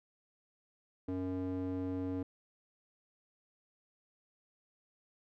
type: tone with band-pass filter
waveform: square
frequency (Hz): 92.5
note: F#2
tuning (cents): 0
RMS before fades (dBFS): -37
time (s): 1.08-2.23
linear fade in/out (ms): 5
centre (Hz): 330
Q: 2.4
effects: none